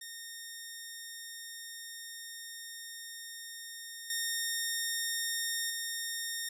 10% pulse tone with level steps, 1840 Hz, A#6, 23 cents flat, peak -34 / -23 / -26 dBFS, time 0.01-6.49 s, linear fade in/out 5 ms, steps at 4.1 / 5.7 s, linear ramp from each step 2 ms, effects none

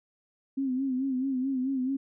sine tone with vibrato, 262.9 Hz, C4, 8 cents sharp, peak -26 dBFS, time 0.57-1.97 s, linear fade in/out 10 ms, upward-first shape sine, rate 4.6 Hz, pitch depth 73 cents each way, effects none

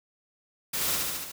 white noise with echo, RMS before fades -30 dBFS, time 0.73-0.96 s, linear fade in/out 10 ms, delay 72 ms, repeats 5, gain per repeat -2 dB, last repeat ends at 1.32 s, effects none

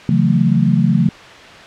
sine chord, F# minor seventh, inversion second, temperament just, 138.75 / 166.5 / 185 / 222 Hz, C#3 / E3 / F#3 / A3, +2 / +18 / 0 / +16 cents, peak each -16 dBFS, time 0.09-1.09 s, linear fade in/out 2 ms, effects white hiss -36 dBFS RMS until 1.66 s + low-pass 3000 Hz 12 dB/octave

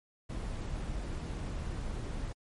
brown noise, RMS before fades -37 dBFS, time 0.29-2.33 s, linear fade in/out 10 ms, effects MP3 48 kbps

